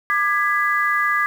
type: chord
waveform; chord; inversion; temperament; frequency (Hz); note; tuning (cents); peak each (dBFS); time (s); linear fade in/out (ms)
sine; G# diminished; second; just; 1196.1 / 1661.2 / 1993.5; D6 / G#6 / B6; +31 / 0 / +16; -20 / -20 / -23; 0.1-1.26; 0
effects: 7-bit